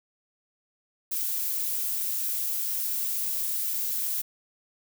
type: noise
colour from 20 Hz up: violet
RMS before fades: -29 dBFS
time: 1.11-4.22 s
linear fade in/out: 10 ms
effects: none